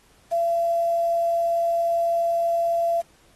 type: tone with quantisation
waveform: sine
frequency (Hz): 678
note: E5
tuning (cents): +49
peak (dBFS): -19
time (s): 0.31-3.02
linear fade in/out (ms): 20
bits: 7
effects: pink hiss -58 dBFS RMS until 3.35 s + AAC 32 kbps